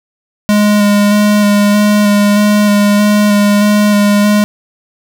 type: tone with vibrato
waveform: square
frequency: 206.6 Hz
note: G#3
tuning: 9 cents flat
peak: -7 dBFS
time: 0.49-4.44 s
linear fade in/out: 0 ms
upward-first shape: square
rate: 1.6 Hz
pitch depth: 13 cents each way
effects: none